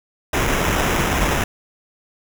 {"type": "noise with sample-and-hold", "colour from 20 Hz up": "pink", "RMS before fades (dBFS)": -19, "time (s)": [0.33, 1.44], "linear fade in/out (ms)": 5, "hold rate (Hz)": 4410, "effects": []}